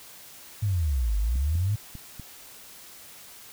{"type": "exponential two-way sweep", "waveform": "sine", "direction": "down then up", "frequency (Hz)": [110, 49, 110], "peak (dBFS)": -22, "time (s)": [0.62, 1.76], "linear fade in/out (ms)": 10, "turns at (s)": 1.17}
{"type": "clicks", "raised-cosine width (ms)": 5, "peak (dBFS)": -27, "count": 4, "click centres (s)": [1.357, 1.554, 1.953, 2.197]}
{"effects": ["white hiss -47 dBFS RMS until 3.52 s"]}